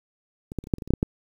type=clicks; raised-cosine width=3 ms; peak=-22 / -14 / -30 / -26 / -7 / -27 / -20 / -27 / -8 / -6 / -8 dBFS; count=11; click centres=0.519 / 0.587 / 0.64 / 0.671 / 0.738 / 0.784 / 0.822 / 0.876 / 0.906 / 0.937 / 1.029 s; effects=8-bit